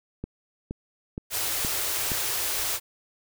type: click train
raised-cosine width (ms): 3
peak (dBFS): -19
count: 5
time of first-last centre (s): 0.24-2.118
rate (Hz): 2.13
type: band-stop noise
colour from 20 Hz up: white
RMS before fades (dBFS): -28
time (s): 1.3-2.8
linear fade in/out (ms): 50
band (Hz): 140 to 300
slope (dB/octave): 96
effects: none